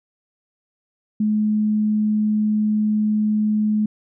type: tone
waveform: sine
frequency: 212.9 Hz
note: G#3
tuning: 43 cents sharp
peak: -16 dBFS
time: 1.2-3.86 s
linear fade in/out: 5 ms
effects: none